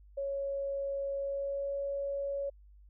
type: tone with pitch glide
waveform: sine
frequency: 554.4 to 558.9 Hz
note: C#5 to C#5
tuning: 0 to +14 cents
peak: -32 dBFS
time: 0.17-2.5 s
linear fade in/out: 10 ms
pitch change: +14 cents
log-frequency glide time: 1.16-1.74 s
effects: added 50 Hz sine -54 dBFS peak until 2.89 s